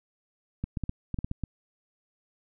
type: clicks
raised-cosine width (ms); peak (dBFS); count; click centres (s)
5; -18; 9; 0.64 / 0.772 / 0.837 / 0.894 / 1.143 / 1.188 / 1.245 / 1.314 / 1.437
effects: none